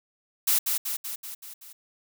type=noise with echo; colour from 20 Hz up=blue; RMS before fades=-22 dBFS; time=0.47-0.59 s; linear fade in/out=10 ms; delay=190 ms; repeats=6; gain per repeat=-4 dB; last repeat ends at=1.73 s; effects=none